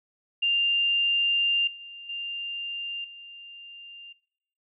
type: tone with level steps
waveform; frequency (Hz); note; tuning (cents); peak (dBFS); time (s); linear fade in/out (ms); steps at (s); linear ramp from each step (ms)
sine; 2794; F7; 0; -21 / -40 / -31 / -42; 0.42-4.13; 10; 1.67 / 2.09 / 3.04; 5
effects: noise-tail reverb RT60 0.8 s tail -22 dB re dry